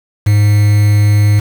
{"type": "tone with quantisation", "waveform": "triangle", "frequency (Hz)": 103.83, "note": "G#2", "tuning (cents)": 0, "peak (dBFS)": -4, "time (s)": [0.26, 1.4], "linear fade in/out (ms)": 10, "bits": 4, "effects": []}